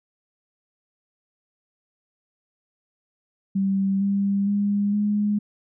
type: tone with pitch steps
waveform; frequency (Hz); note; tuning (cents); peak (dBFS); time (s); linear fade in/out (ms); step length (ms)
sine; 194.6 / 198.8 / 203.1 / 207.5; G3 / G3 / G#3 / G#3; -12 / +25 / -38 / -1; -19; 3.55-5.39; 10; 460
effects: none